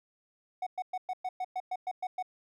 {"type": "tone bursts", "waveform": "triangle", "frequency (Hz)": 740, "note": "F#5", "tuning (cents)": 0, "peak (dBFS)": -29, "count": 11, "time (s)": [0.62, 2.226], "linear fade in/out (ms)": 5, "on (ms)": 46, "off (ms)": 110, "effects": []}